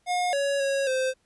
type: tone with pitch steps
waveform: square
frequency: 718 / 560 / 550 / 520 Hz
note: F5 / C#5 / C#5 / C5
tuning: +48 / +18 / -14 / -11 cents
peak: -24 dBFS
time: 0.06-1.14 s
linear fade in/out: 50 ms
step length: 270 ms
effects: pink hiss -69 dBFS RMS until 1.25 s + resampled to 24000 Hz